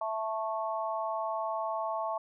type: harmonic tone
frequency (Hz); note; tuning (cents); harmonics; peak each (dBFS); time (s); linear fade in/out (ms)
220; A3; 0; 3 / 4 / 5; -34 / -35 / -36; 0.01-2.18; 5
effects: none